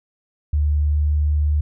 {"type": "tone with pitch glide", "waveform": "sine", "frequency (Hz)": [74.1, 74.57], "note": ["D2", "D2"], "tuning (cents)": [16, 27], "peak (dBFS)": -15, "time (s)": [0.53, 1.61], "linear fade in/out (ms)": 5, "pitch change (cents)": 11, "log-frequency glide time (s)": [0.81, 1.04], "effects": []}